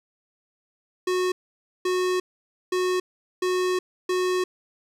square tone bursts at uneven times, 366.3 Hz, F#4, 17 cents flat, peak -22 dBFS, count 5, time 1.07-1.32 / 1.85-2.2 / 2.72-3 / 3.42-3.79 / 4.09-4.44 s, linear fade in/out 5 ms, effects low-pass 9000 Hz 12 dB/octave + 10-bit

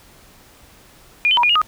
sine tone with pitch steps, 2431 / 3060 / 960 / 2438 / 2858 / 1247 Hz, D#7 / G7 / B5 / D#7 / F7 / D#6, -41 / -42 / -49 / -36 / +39 / +3 cents, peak -12 dBFS, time 1.25-1.616 s, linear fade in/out 0 ms, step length 61 ms, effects pink hiss -48 dBFS RMS until 1.67 s

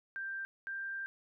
sine tone pair in turn, 1577 / 1582.7 Hz, G6 / G6, +10 / +16 cents, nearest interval unison, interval 6 cents, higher second, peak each -37 / -37 dBFS, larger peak neither, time 0.16-0.45 / 0.67-1.06 s, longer second, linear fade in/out 0 ms, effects none

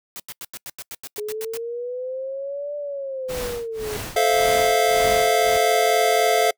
white noise bursts, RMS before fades -34 dBFS, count 12, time 0.16-1.572 s, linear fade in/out 0 ms, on 37 ms, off 88 ms
sine linear two-way sweep, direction up then down, 415.3 to 587.3 to 415.3 Hz, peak -26 dBFS, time 1.18-3.97 s, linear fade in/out 2 ms, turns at 2.76 s
pink noise with tremolo, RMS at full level -30 dBFS, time 3.28-5.58 s, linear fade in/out 20 ms, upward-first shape sine, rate 1.8 Hz, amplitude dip 100%
square chord, F major seventh, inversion first, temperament just, 436.5 / 523.8 / 654.8 / 698.5 Hz, A4 / C5 / E5 / F5, -14 / +2 / -12 / 0 cents, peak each -22 / -26 / -24 / -20 dBFS, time 4.16-6.51 s, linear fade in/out 5 ms
effects noise-tail reverb RT60 0.1 s tail -26 dB re dry

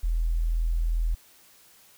sine tone, 41.2 Hz, E1, in tune, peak -22 dBFS, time 0.03-1.15 s, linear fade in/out 10 ms, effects white hiss -56 dBFS RMS until 1.97 s

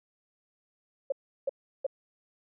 sine tone bursts, 547 Hz, C#5, 23 cents flat, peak -25 dBFS, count 3, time 1.1-1.866 s, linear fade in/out 5 ms, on 22 ms, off 350 ms, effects none

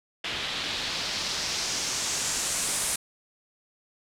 white noise with low-pass filter sweep, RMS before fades -30 dBFS, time 0.24-2.96 s, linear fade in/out 5 ms, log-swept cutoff 3200 to 9500 Hz, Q 2, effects none

